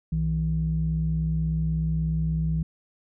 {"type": "tone pair together", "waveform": "sine", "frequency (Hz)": [63.27, 159.7], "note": ["B1", "D#3"], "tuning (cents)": [43, 45], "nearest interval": "octave + major third", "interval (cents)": 1602, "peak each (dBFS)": [-27, -23], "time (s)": [0.12, 2.63], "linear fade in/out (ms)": 5, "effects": ["tanh soft clip ceiling -15 dBFS"]}